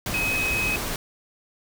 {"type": "tone in noise", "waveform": "sine", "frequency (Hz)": 2537, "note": "D#7", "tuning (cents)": 33, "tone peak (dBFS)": -23, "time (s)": [0.14, 0.76], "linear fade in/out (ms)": 2, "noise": "pink", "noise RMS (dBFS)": -29, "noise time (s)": [0.06, 0.96], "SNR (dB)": 3, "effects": []}